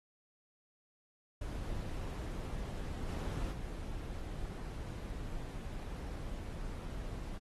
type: noise with level steps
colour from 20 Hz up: brown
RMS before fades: -40 / -37 / -42 dBFS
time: 1.41-7.38 s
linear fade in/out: 5 ms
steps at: 3.08 / 3.52 s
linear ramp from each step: 5 ms
effects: AAC 32 kbps